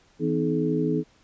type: tone cluster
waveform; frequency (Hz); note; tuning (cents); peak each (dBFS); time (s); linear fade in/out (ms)
sine; 161.5 / 252.6 / 313.5 / 426.7; E3 / B3 / D#4 / G#4; -35 / +39 / +13 / +47; -27; 0.19-1.04; 50
effects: pink hiss -60 dBFS RMS until 1.23 s + resampled to 16000 Hz